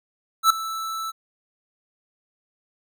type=tone with ADSR envelope; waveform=square; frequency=1318.5 Hz; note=E6; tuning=in tune; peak=-11 dBFS; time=0.43-1.12 s; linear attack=72 ms; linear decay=3 ms; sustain=-17 dB; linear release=26 ms; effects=none